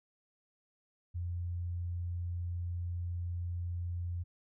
sine tone, 87.31 Hz, F2, in tune, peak -34 dBFS, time 1.14-4.24 s, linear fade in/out 20 ms, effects none

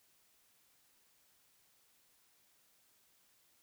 silence, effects white hiss -71 dBFS RMS until 3.62 s

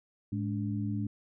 sine tone cluster, 108.1 / 208.6 / 287.9 Hz, A2 / G#3 / D4, -30 / +8 / -34 cents, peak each -33 / -34 / -37 dBFS, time 0.32-1.07 s, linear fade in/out 5 ms, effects none

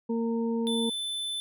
harmonic tone, 230 Hz, A#3, 23 cents flat, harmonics 1 / 2 / 4, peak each -27 / -31 / -41 dBFS, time 0.09-0.9 s, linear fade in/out 10 ms
square tone with vibrato, 3520 Hz, A7, in tune, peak -31 dBFS, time 0.67-1.4 s, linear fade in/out 0 ms, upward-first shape sine, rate 20 Hz, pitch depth 8 cents each way
effects none

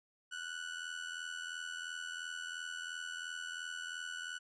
30% pulse tone with amplitude modulation, 1480 Hz, F#6, in tune, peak -35 dBFS, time 0.31-4.39 s, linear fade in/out 20 ms, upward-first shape sine, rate 82.9 Hz, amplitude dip 70%, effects resampled to 22050 Hz

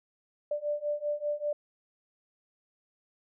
sine beating tone pair, 587.3 / 592.4 Hz, D5 / D5, 0 / +15 cents, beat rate 5.1 Hz, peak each -33 / -32 dBFS, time 0.51-1.53 s, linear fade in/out 5 ms, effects none

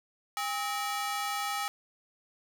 sawtooth ring-modulated tone, 1046 Hz, C6, 1 cent flat, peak -24 dBFS, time 0.37-1.68 s, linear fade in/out 0 ms, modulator 236 Hz, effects none

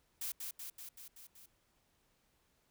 blue noise with echo, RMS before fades -40 dBFS, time 0.21-0.32 s, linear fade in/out 5 ms, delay 190 ms, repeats 6, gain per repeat -3 dB, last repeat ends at 1.46 s, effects pink hiss -75 dBFS RMS until 2.7 s

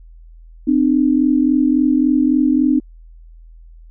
sine tone pair together, 258.2 / 301.8 Hz, C4 / D4, -23 / +47 cents, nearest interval minor third, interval 270 cents, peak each -14 dBFS, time 0.67-2.8 s, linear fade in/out 10 ms, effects added 41 Hz sine -38 dBFS peak until 3.9 s

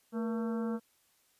harmonic tone with a mistuned harmonic, 224.3 Hz, A3, 34 cents sharp, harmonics 1 / 2 / 3 / 4 / 5 / 6 / 7, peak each -32 / -38 / -48 / -49 / -50 / -49 / -55 dBFS, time 0.12-0.8 s, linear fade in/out 50 ms, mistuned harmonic 2, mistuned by +91 cents, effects white hiss -70 dBFS RMS until 1.39 s + resampled to 32000 Hz

